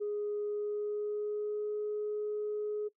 sine tone with pitch glide, 415.3 to 420.6 Hz, G#4 to G#4, 0 to +22 cents, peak -31 dBFS, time 0-2.89 s, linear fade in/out 20 ms, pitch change +22 cents, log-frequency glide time 0.42-1.77 s, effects noise-tail reverb RT60 0.1 s tail -21 dB re dry + tanh soft clip ceiling -28 dBFS

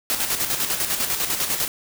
white noise with tremolo, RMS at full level -22 dBFS, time 0.1-1.68 s, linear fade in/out 0 ms, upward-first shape square, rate 10 Hz, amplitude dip 50%, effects none

